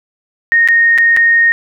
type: tone with dropouts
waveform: sine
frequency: 1854 Hz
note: A#6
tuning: 10 cents flat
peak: -6 dBFS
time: 0.52-1.52 s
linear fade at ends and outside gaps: 0 ms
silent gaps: 0.676-0.686 / 0.978-0.984 / 1.165-1.171 s
effects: none